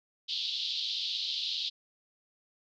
white band-pass noise, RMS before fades -34 dBFS, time 0.28-1.7 s, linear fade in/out 20 ms, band 3200 to 4400 Hz, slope 48 dB/octave, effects none

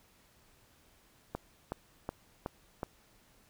click train, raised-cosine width 1 ms, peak -21 dBFS, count 5, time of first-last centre 1.35-2.831 s, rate 2.7 Hz, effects pink hiss -65 dBFS RMS until 3.49 s

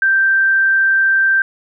sine tone, 1568 Hz, G6, in tune, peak -10 dBFS, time 0.02-1.42 s, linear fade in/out 2 ms, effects none

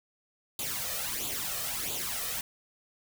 white noise with flanger, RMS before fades -34 dBFS, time 0.59-2.41 s, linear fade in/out 2 ms, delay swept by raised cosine 0.27 to 1.67 ms, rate 1.5 Hz, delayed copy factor +0.7, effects none

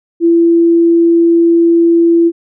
sine tone, 336.7 Hz, E4, 37 cents sharp, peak -5 dBFS, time 0.2-2.32 s, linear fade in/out 50 ms, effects none

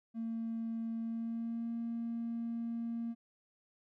triangle tone with pitch glide, 227.3 to 231.9 Hz, A#3 to A#3, -43 to -9 cents, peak -32 dBFS, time 0.14-3.15 s, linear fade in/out 50 ms, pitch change +34 cents, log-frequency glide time 0.99-1.72 s, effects tanh soft clip ceiling -32 dBFS

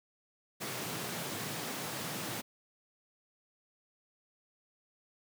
pink high-pass noise, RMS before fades -39 dBFS, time 0.6-2.42 s, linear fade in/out 20 ms, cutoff 110 Hz, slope 48 dB/octave, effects none

